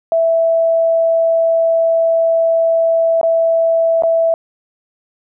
sine tone with dropouts, 659.3 Hz, E5, in tune, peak -10 dBFS, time 0.12-4.34 s, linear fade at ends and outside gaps 1 ms, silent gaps 3.213-3.231 / 4.023-4.035 s, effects none

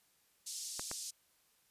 pink band-pass noise, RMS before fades -44 dBFS, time 0.46-1.11 s, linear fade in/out 10 ms, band 4800 to 9600 Hz, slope 24 dB/octave
clicks, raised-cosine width 0.5 ms, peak -26 dBFS, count 2, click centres 0.795 / 0.914 s
effects white hiss -72 dBFS RMS until 1.7 s + resampled to 32000 Hz

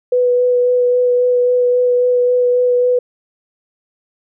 sine tone with vibrato, 493.9 Hz, B4, in tune, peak -10 dBFS, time 0.12-2.99 s, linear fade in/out 5 ms, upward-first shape sine, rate 3.7 Hz, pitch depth 11 cents each way, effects none

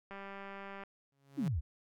click train, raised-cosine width 0.5 ms, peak -32 dBFS, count 144, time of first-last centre 0.11-0.836 s, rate 197 Hz
sawtooth tone with exponential growth, 138.4 Hz, C#3, 2 cents flat, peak -36 dBFS, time 1.12-1.48 s, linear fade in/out 2 ms, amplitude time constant 78 ms
sine exponential sweep, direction down, 325.8 to 62 Hz, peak -31 dBFS, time 1.37-1.61 s, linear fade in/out 20 ms
effects none

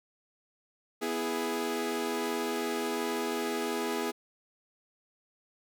sawtooth chord, E major, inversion second, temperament equal, 246.9 / 329.6 / 415.3 Hz, B3 / E4 / G#4, 0 / 0 / 0 cents, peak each -32 / -32 / -29 dBFS, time 1.01-4.12 s, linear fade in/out 20 ms, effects none

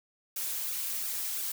blue noise with flanger, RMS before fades -34 dBFS, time 0.36-1.52 s, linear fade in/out 5 ms, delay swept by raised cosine 0.95 to 4.85 ms, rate 2.9 Hz, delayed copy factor -1, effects none

